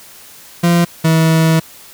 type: tone pair in turn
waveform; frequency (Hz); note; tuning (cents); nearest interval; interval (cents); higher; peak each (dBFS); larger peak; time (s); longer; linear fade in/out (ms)
40% pulse; 171.9 / 161.49; F3 / E3; -27 / -35; minor second; 108; first; -8 / -8; neither; 0.63-0.85 / 1.04-1.6; second; 10
effects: white hiss -39 dBFS RMS until 1.93 s